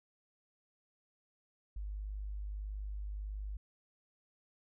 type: tone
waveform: sine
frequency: 50.8 Hz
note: G#1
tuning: 38 cents flat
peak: -38 dBFS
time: 1.76-3.57 s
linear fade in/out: 5 ms
effects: none